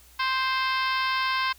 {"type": "harmonic tone", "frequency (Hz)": 523.3, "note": "C5", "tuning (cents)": 0, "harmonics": [2, 3, 4, 5, 6, 7, 8, 9, 10], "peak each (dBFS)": [-26, -30, -32, -34, -36, -37, -38, -39, -40], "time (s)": [0.19, 1.53], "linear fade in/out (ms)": 10, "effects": ["added 60 Hz sine -55 dBFS peak until 1.58 s", "white hiss -55 dBFS RMS until 1.58 s"]}